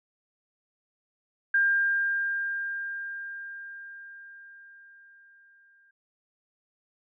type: tone with exponential decay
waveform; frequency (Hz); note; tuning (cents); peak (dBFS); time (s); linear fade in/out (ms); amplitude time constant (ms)
sine; 1600; G6; +35; -19; 1.54-5.91; 5; 950
effects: none